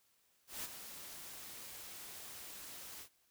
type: noise with ADSR envelope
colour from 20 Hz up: white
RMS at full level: -41 dBFS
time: 0.47-3.09 s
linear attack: 170 ms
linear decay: 26 ms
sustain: -9 dB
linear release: 77 ms
effects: white hiss -74 dBFS RMS until 3.3 s